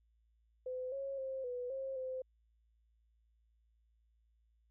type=tone with pitch steps; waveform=sine; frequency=509 / 547 / 530 / 493.6 / 535 / 517 Hz; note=C5 / C#5 / C5 / B4 / C5 / C5; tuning=-48 / -23 / +22 / -1 / +38 / -21 cents; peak=-38 dBFS; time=0.66-2.22 s; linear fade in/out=5 ms; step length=260 ms; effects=added 56 Hz sine -70 dBFS peak until 4.7 s